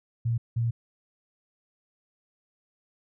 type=tone bursts at uneven times; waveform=sine; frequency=116.54 Hz; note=A#2; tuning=in tune; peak=-23 dBFS; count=2; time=0.25-0.38 / 0.56-0.71 s; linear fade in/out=10 ms; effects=none